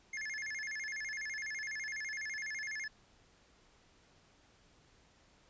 square tone with vibrato, 1919 Hz, A#6, 50 cents sharp, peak -39 dBFS, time 0.13-2.88 s, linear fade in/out 5 ms, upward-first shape square, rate 12 Hz, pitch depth 180 cents each way, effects pink hiss -66 dBFS RMS until 5.49 s + resampled to 16000 Hz

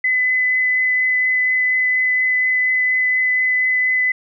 sine tone with vibrato, 2014 Hz, B6, 33 cents sharp, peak -14 dBFS, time 0.04-4.12 s, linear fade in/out 5 ms, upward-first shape triangle, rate 4.2 Hz, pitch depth 9 cents each way, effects none

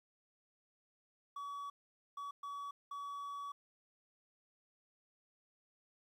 triangle tone bursts at uneven times, 1135 Hz, C#6, 41 cents sharp, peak -40 dBFS, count 4, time 1.36-1.7 / 2.17-2.31 / 2.43-2.71 / 2.91-3.52 s, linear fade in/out 5 ms, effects 12-bit

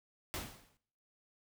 pink noise with exponential decay, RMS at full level -37 dBFS, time 0.34-0.77 s, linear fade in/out 0 ms, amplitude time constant 93 ms, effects noise-tail reverb RT60 0.7 s tail -22 dB re dry

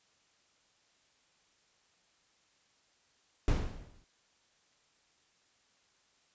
brown noise with exponential decay, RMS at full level -25 dBFS, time 3.48-4.04 s, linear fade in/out 1 ms, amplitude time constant 120 ms, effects white hiss -70 dBFS RMS until 6.34 s + resampled to 16000 Hz

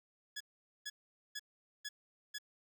15% pulse tone bursts, 1689 Hz, G#6, 29 cents sharp, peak -34 dBFS, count 5, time 0.36-2.385 s, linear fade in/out 10 ms, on 45 ms, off 450 ms, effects none

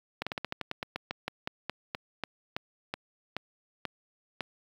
slowing click train, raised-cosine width 0.3 ms, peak -16 dBFS, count 21, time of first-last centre 0.22-4.407 s, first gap 46 ms, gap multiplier 1.14, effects high-pass 80 Hz 12 dB/octave + 8-bit

